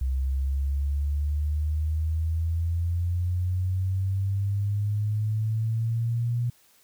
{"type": "exponential sweep", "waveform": "sine", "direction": "up", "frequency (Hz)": [65, 121], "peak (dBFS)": -23, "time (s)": [0.01, 6.5], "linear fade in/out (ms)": 5, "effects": ["white hiss -60 dBFS RMS until 6.83 s"]}